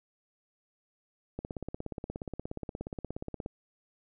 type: click train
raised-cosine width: 2 ms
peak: -23 dBFS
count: 36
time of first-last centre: 1.39-3.461 s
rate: 16.9 Hz
effects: none